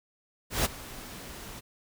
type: noise with ADSR envelope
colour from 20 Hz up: pink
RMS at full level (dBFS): -24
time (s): 0.5-1.61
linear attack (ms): 150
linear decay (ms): 20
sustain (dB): -19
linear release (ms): 25
effects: none